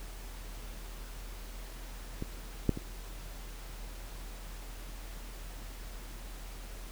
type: clicks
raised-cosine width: 3 ms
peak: -23 / -12 / -24 dBFS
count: 3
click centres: 2.224 / 2.693 / 2.774 s
effects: added 41 Hz sine -42 dBFS peak until 6.91 s + pink hiss -50 dBFS RMS until 6.91 s